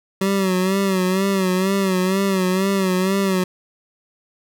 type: tone with vibrato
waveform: 25% pulse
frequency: 190 Hz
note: F#3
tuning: 46 cents sharp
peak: -13 dBFS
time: 0.21-3.44 s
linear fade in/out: 5 ms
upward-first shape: sine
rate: 2.1 Hz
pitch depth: 66 cents each way
effects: none